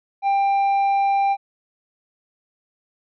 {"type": "tone with tanh clipping", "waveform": "sine", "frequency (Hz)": 792, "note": "G5", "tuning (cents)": 18, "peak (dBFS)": -17, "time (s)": [0.22, 1.37], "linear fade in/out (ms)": 50, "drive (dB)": 5, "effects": []}